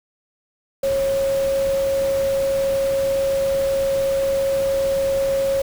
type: tone in noise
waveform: sine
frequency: 546 Hz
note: C#5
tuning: 26 cents flat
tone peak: -17 dBFS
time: 0.83-5.62 s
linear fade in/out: 5 ms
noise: pink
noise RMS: -33 dBFS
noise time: 0.83-5.62 s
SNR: +13 dB
effects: none